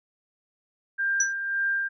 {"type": "tone with tremolo", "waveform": "sine", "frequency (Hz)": 1592, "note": "G6", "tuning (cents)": 26, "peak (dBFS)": -22, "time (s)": [0.98, 1.89], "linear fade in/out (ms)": 20, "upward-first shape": "sine", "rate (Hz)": 1.8, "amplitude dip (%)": 50}
{"type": "tone with exponential decay", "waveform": "sine", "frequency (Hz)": 5910, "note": "F#8", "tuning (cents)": -3, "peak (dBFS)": -17, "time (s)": [1.2, 1.33], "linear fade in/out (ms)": 5, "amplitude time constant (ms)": 28}
{"effects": []}